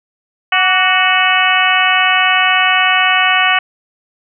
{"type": "harmonic tone with a mistuned harmonic", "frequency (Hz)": 370, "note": "F#4", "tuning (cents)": 0, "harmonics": [2, 3, 4, 5, 6, 7, 8], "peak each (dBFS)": [-17, -17, -17, -17, -17, -17, -17], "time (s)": [0.52, 3.59], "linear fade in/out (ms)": 5, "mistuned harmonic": 3, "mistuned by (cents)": 52, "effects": []}